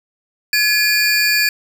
square tone cluster, 1696 / 2421 / 4588 Hz, G#6 / D#7 / D8, +36 / -48 / -41 cents, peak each -18 dBFS, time 0.53-1.49 s, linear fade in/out 2 ms, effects none

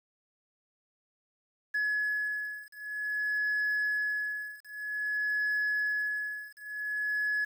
sine beating tone pair, 1696 / 1696.52 Hz, G#6 / G#6, +36 / +36 cents, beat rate 0.52 Hz, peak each -31 dBFS, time 1.74-7.45 s, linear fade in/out 10 ms, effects tanh soft clip ceiling -24 dBFS + 9-bit

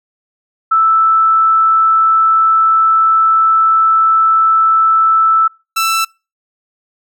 sine / sawtooth tone pair in turn, 1318.5 / 1328.4 Hz, E6 / E6, 0 / +13 cents, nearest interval unison, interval 13 cents, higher second, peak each -7 / -8 dBFS, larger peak first, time 0.71-5.48 / 5.76-6.05 s, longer first, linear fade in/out 10 ms, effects noise-tail reverb RT60 0.3 s tail -26 dB re dry

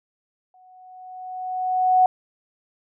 sine tone with exponential growth, 740 Hz, F#5, in tune, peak -11 dBFS, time 0.54-2.06 s, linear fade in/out 2 ms, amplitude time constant 330 ms, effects none

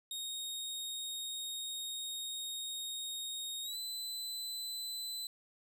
sawtooth tone with pitch glide, 3729 to 4020 Hz, A#7 to B7, 0 to +30 cents, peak -36 dBFS, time 0.11-5.27 s, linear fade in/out 2 ms, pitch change +130 cents, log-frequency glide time 3.63-3.77 s, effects none

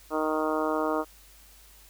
harmonic tone, 155.56 Hz, D#3, in tune, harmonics 2 / 3 / 4 / 5 / 6 / 7 / 8 / 9, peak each -30 / -31 / -31 / -36 / -35 / -35 / -34 / -40 dBFS, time 0.1-1.05 s, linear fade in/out 50 ms, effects added 50 Hz sine -55 dBFS peak until 1.89 s + white hiss -55 dBFS RMS until 1.89 s

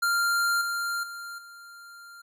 square tone with level steps, 1392 Hz, F6, 6 cents flat, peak -23 / -28 / -37 / -45 dBFS, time 0.02-2.22 s, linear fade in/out 10 ms, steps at 0.61 / 1.03 / 1.38 s, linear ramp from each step 5 ms, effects none

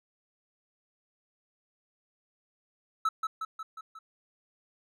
triangle tone with echo, 1307 Hz, E6, 15 cents flat, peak -22 dBFS, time 3.05-3.09 s, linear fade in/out 5 ms, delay 180 ms, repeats 5, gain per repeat -4 dB, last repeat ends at 3.99 s, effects none

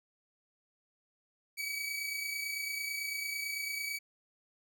sawtooth tone pair together, 2274 / 2303 Hz, C#7 / D7, +44 / -34 cents, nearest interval unison, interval 22 cents, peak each -33 / -38 dBFS, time 1.57-3.99 s, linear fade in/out 20 ms, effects none

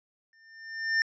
square tone with exponential growth, 1800 Hz, A6, 39 cents sharp, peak -21 dBFS, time 0.33-1.02 s, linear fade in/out 1 ms, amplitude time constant 150 ms, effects resampled to 16000 Hz

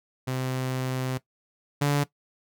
sawtooth tone pair in turn, 129.4 / 143.96 Hz, C3 / D3, -19 / -34 cents, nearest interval major second, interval 185 cents, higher second, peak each -23 / -17 dBFS, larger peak second, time 0.27-1.18 / 1.81-2.04 s, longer first, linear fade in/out 10 ms, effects noise-tail reverb RT60 0.1 s tail -17 dB re dry

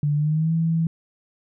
sine tone with pitch glide, 146.83 to 163.86 Hz, D3 to E3, 0 to -10 cents, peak -18 dBFS, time 0.03-0.87 s, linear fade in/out 2 ms, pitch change +190 cents, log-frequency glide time 0.15-0.53 s, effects none

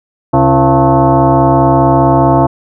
sine tone with frequency modulation, 273.6 Hz, C#4, 23 cents flat, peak -5 dBFS, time 0.33-2.47 s, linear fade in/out 10 ms, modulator 204 Hz, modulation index 3.5, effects none

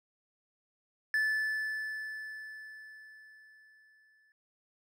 triangle tone with exponential decay, 1743 Hz, A6, 17 cents flat, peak -24 dBFS, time 1.14-4.32 s, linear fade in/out 1 ms, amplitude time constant 690 ms, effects none

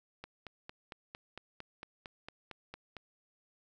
click train, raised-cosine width 0.3 ms, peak -28 dBFS, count 13, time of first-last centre 0.24-2.967 s, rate 4.4 Hz, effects none

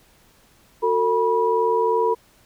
sine tone cluster, 368 / 450.8 / 972 Hz, F#4 / A4 / B5, -9 / +42 / -28 cents, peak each -26 / -19 / -21 dBFS, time 0.82-2.15 s, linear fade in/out 20 ms, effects pink hiss -56 dBFS RMS until 2.45 s

